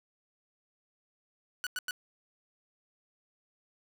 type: tone bursts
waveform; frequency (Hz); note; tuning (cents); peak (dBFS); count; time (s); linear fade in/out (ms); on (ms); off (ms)
sawtooth; 1480; F#6; 0; -29; 3; 1.64-1.909; 0; 27; 94
effects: none